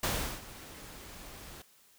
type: noise with ADSR envelope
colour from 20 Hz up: pink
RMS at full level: -30 dBFS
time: 0.03-1.62 s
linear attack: 5 ms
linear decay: 370 ms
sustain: -18 dB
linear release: 3 ms
effects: white hiss -63 dBFS RMS until 1.98 s

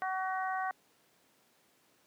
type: harmonic tone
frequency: 376.5 Hz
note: F#4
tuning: 30 cents sharp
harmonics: 2 / 3 / 4 / 5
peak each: -34 / -38 / -40 / -42 dBFS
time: 0.02-0.71 s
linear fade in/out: 0 ms
effects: pink hiss -68 dBFS RMS until 2.06 s + high-pass 200 Hz 12 dB/octave

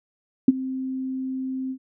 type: tone with ADSR envelope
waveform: sine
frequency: 261.6 Hz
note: C4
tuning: in tune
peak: -7 dBFS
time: 0.48-1.78 s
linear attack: 4 ms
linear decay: 28 ms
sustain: -19 dB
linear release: 72 ms
effects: none

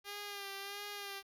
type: tone with vibrato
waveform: 5% pulse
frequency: 401.9 Hz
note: G4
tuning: 43 cents sharp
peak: -31 dBFS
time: 0.04-1.23 s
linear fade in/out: 50 ms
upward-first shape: sine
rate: 1.5 Hz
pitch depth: 37 cents each way
effects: 12-bit

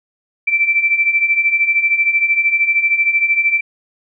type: beating tone pair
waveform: sine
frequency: 2327 / 2340 Hz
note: D7 / D7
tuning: -17 / -7 cents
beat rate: 13 Hz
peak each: -18 / -13 dBFS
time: 0.47-3.61 s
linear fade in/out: 10 ms
effects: none

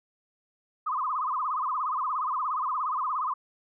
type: tone with vibrato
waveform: sine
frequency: 1123 Hz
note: C#6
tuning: 22 cents sharp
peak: -26 dBFS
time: 0.86-3.34 s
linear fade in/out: 10 ms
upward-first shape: sine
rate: 17 Hz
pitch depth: 210 cents each way
effects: none

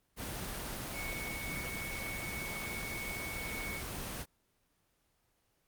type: tone in noise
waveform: sine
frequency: 2217 Hz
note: C#7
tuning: in tune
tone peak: -40 dBFS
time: 0.92-3.83 s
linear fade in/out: 50 ms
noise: pink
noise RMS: -40 dBFS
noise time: 0.16-4.26 s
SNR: -3 dB
effects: pink hiss -75 dBFS RMS until 5.67 s + Opus 24 kbps

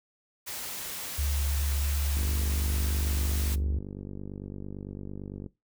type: noise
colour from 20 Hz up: white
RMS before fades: -37 dBFS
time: 0.46-3.56 s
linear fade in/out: 20 ms
type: tone with vibrato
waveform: sine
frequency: 71 Hz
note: C#2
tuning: 42 cents sharp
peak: -26 dBFS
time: 1.18-3.79 s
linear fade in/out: 10 ms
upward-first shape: square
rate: 2.9 Hz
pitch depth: 10 cents each way
type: click train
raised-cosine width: 3 ms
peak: -26 dBFS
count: 162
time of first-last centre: 2.17-5.462 s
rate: 48.9 Hz
effects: noise-tail reverb RT60 0.2 s tail -18 dB re dry

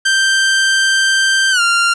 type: tone with pitch glide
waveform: sawtooth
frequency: 1568 to 1388.9 Hz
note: G6 to F6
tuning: 0 to -10 cents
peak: -7 dBFS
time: 0.05-1.94 s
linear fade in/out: 10 ms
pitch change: -210 cents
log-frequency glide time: 1.51-1.61 s
effects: resampled to 22050 Hz + 8-bit

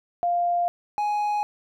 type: tone pair in turn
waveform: sine / triangle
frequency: 698.5 / 833.5 Hz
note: F5 / G#5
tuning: 0 / +6 cents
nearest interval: minor third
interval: 306 cents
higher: second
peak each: -20 dBFS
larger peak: neither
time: 0.23-0.68 / 0.98-1.43 s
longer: neither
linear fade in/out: 0 ms
effects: none

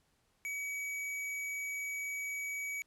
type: tone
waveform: square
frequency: 2271 Hz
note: C#7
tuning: 41 cents sharp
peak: -37 dBFS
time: 0.45-2.82 s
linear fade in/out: 0 ms
effects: pink hiss -74 dBFS RMS until 2.86 s + low-pass 12000 Hz 12 dB/octave

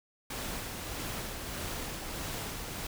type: noise with tremolo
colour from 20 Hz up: pink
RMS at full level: -37 dBFS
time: 0.3-2.87 s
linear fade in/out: 5 ms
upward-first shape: sine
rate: 1.6 Hz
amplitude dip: 30%
effects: none

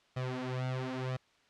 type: tone with flanger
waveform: sawtooth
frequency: 128.4 Hz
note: C3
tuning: 32 cents flat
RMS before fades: -36 dBFS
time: 0.16-1.17 s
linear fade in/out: 10 ms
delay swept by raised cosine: 1.6 to 6.4 ms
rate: 1 Hz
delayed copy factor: +0.9
effects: white hiss -67 dBFS RMS until 1.49 s + low-pass 4000 Hz 12 dB/octave

